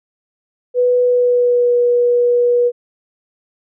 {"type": "tone with pitch glide", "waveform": "sine", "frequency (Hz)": [493.9, 484.3], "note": ["B4", "B4"], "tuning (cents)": [0, -34], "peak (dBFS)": -10, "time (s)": [0.74, 2.72], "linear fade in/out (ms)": 50, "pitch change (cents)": -34, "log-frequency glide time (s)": [1.02, 1.76], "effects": []}